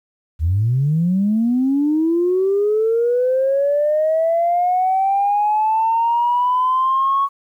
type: linear sweep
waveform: sine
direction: up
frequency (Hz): 73.5 to 1114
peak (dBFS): -13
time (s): 0.39-7.29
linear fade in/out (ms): 50
effects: tanh soft clip ceiling -9 dBFS + 9-bit